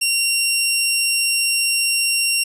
15% pulse tone, 2755 Hz, F7, 24 cents flat, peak -9 dBFS, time 0.01-2.44 s, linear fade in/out 10 ms, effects resampled to 32000 Hz

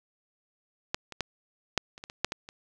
clicks, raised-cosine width 0.2 ms, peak -10 / -23 / -12 / -6 / -28 / -23 / -22 / -7 / -15 / -26 dBFS, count 10, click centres 0.945 / 1.123 / 1.207 / 1.777 / 1.979 / 2.039 / 2.099 / 2.246 / 2.321 / 2.489 s, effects none

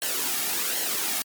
white noise with flanger, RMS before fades -27 dBFS, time 0.02-1.22 s, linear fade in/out 0 ms, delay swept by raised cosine 0.82 to 2.02 ms, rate 1.3 Hz, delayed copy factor -0.55, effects high-pass 200 Hz 12 dB/octave + MP3 96 kbps

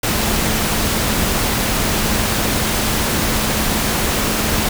sine tone in noise, 216 Hz, A3, 32 cents flat, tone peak -26 dBFS, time 0.03-4.69 s, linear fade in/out 5 ms, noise pink, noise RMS -18 dBFS, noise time 0.03-4.69 s, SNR -11 dB, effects none

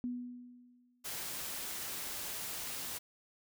sine tone with exponential decay, 245.7 Hz, B3, 9 cents flat, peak -33 dBFS, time 0.04-1.06 s, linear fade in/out 0 ms, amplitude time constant 220 ms
white noise, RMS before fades -41 dBFS, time 1.04-2.99 s, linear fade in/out 20 ms
effects none

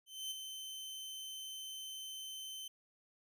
sawtooth tone with ADSR envelope, 3078 Hz, G7, 32 cents flat, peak -35 dBFS, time 0.06-2.68 s, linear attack 250 ms, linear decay 17 ms, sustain -6 dB, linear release 5 ms, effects none

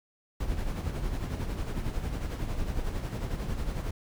brown noise with tremolo, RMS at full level -30 dBFS, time 0.4-3.91 s, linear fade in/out 5 ms, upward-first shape sine, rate 11 Hz, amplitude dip 50%, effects none

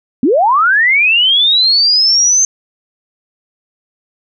sine linear sweep, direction up, 222.6 to 6330 Hz, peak -7 dBFS, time 0.23-2.45 s, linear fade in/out 2 ms, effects none

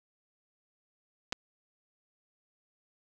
clicks, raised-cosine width 0.2 ms, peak -16 dBFS, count 2, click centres 1.324 / 1.328 s, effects none

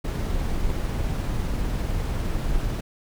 brown noise with tremolo, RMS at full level -24 dBFS, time 0.04-2.81 s, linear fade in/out 10 ms, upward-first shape triangle, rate 20 Hz, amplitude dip 25%, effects none

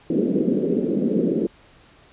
pink band-pass noise, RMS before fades -21 dBFS, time 0.1-1.47 s, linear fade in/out 2 ms, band 180 to 480 Hz, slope 48 dB/octave, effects pink hiss -52 dBFS RMS until 2.12 s + resampled to 8000 Hz

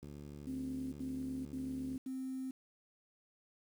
click train, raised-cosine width 3 ms, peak -37 dBFS, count 141, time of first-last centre 0.03-1.958 s, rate 72.6 Hz
sine tone bursts, 261.6 Hz, C4, in tune, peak -38 dBFS, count 4, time 0.47-2.51 s, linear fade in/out 5 ms, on 450 ms, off 80 ms
effects high-pass 60 Hz 12 dB/octave + 10-bit

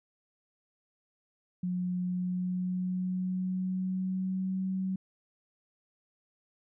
sine tone with pitch glide, 180.3 to 188.72 Hz, F#3 to F#3, -45 to +34 cents, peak -29 dBFS, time 1.63-4.96 s, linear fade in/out 5 ms, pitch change +79 cents, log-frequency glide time 2.01-4.62 s, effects none

